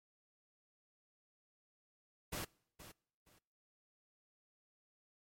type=noise with echo; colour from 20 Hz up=pink; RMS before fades=-42 dBFS; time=2.32-2.45 s; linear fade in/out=10 ms; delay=470 ms; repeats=2; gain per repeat=-13 dB; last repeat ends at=3.39 s; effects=noise-tail reverb RT60 0.7 s tail -26 dB re dry + MP3 64 kbps